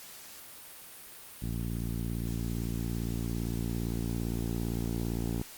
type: tone with low-pass filter sweep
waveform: 10% pulse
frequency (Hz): 57.6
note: A#1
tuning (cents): -20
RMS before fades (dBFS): -33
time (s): 1.42-5.42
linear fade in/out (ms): 5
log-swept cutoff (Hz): 220 to 510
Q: 0.71
effects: white hiss -48 dBFS RMS until 5.57 s + Opus 48 kbps